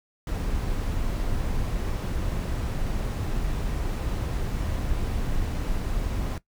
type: noise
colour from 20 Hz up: brown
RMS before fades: -27 dBFS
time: 0.27-6.38 s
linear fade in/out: 2 ms
effects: noise-tail reverb RT60 0.1 s tail -18 dB re dry